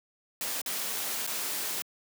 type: noise with dropouts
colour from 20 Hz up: white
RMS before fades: -33 dBFS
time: 0.41-1.82 s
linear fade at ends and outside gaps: 1 ms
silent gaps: 0.615-0.661 / 1.266-1.274 s
effects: high-pass 200 Hz 12 dB/octave